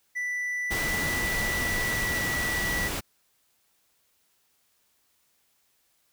triangle tone with pitch glide, 1975.5 to 1951.7 Hz, B6 to B6, 0 to -21 cents, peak -26 dBFS, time 0.15-2.89 s, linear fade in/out 20 ms, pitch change -21 cents, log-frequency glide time 0.87-2.31 s
pink noise, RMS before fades -31 dBFS, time 0.7-3.01 s, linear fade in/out 20 ms
effects white hiss -69 dBFS RMS until 6.12 s

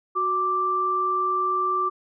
sine tone pair together, 370 / 1174.7 Hz, F#4 / D6, 0 / 0 cents, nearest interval octave + minor sixth, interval 2000 cents, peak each -30 / -21 dBFS, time 0.15-1.9 s, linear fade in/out 20 ms, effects none

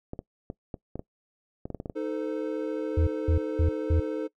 clicks, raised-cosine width 2 ms, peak -21 dBFS, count 12, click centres 0.134 / 0.191 / 0.501 / 0.742 / 0.956 / 0.994 / 1.655 / 1.703 / 1.747 / 1.801 / 1.858 / 1.898 s
triangle chord, A diminished, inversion second, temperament equal with one note detuned, 311.1 / 440 / 514.3 Hz, Eb4 / A4 / C5, 0 / 0 / -30 cents, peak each -30 / -30 / -33 dBFS, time 1.95-4.28 s, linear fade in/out 20 ms
sine tone bursts, 81.2 Hz, E2, 26 cents flat, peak -20 dBFS, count 4, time 2.97-4 s, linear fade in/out 5 ms, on 100 ms, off 210 ms
effects noise-tail reverb RT60 0.1 s tail -21 dB re dry

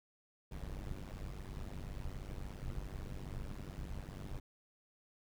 brown noise with amplitude modulation, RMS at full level -40 dBFS, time 0.51-4.4 s, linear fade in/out 10 ms, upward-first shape sine, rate 97.3 Hz, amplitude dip 95%, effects none

